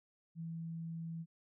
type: tone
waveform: sine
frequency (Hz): 164.81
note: E3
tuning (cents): 0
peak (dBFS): -40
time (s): 0.35-1.26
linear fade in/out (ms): 50
effects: none